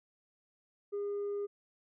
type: tone with tanh clipping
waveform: sine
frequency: 406.6 Hz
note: G#4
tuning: 37 cents flat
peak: -34 dBFS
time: 0.92-1.47 s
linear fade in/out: 20 ms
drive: 1 dB
effects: none